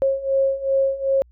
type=beating tone pair; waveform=sine; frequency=540 / 542.6 Hz; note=C#5 / C#5; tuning=-45 / -37 cents; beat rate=2.6 Hz; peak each=-22 / -19 dBFS; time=0.02-1.22 s; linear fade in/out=0 ms; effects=added 60 Hz sine -49 dBFS peak until 1.31 s